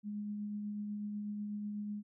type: tone with tremolo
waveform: sine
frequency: 207.7 Hz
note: G#3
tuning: in tune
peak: -36 dBFS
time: 0.03-2.03 s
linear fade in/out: 50 ms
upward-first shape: triangle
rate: 8.1 Hz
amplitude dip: 25%
effects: none